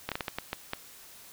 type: slowing click train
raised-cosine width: 0.3 ms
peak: -15 dBFS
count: 8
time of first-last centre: 0.09-0.734 s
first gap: 27 ms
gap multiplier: 1.4
effects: white hiss -51 dBFS RMS until 1.32 s